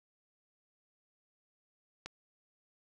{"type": "click", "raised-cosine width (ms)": 0.2, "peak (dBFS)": -24, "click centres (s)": 2.06, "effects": []}